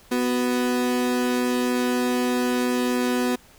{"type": "tone pair together", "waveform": "35% pulse", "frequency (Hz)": [247.8, 371.3], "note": ["B3", "F#4"], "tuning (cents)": [6, 6], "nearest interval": "perfect fifth", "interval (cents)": 700, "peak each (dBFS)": [-20, -25], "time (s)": [0.11, 3.36], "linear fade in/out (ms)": 10, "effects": ["pink hiss -52 dBFS RMS until 3.58 s"]}